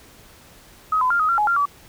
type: tone with pitch steps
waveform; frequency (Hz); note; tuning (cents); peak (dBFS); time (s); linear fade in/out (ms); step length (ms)
sine; 1266 / 1012 / 1396 / 1258 / 1370 / 840 / 1386 / 1147; D#6 / B5 / F6 / D#6 / F6 / G#5 / F6 / D6; +30 / +42 / -1 / +19 / -34 / +19 / -14 / -41; -16; 0.92-1.656; 5; 92
effects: pink hiss -48 dBFS RMS until 1.88 s